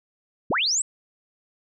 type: linear sweep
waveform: sine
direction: up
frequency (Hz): 61.74 to 8120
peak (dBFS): -20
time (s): 0.5-0.82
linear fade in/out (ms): 5
effects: none